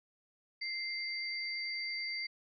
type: tone pair together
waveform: sine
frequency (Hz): 2093 / 4651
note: C7 / D8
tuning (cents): 0 / -18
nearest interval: octave + major second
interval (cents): 1382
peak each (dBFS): -38 / -39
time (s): 0.61-2.27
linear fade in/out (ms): 10
effects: none